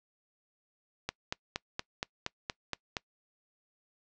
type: click train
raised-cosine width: 0.2 ms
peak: -15 dBFS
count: 9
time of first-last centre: 1.09-2.968 s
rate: 4.26 Hz
effects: noise-tail reverb RT60 0.1 s tail -24 dB re dry + low-pass 7000 Hz 12 dB/octave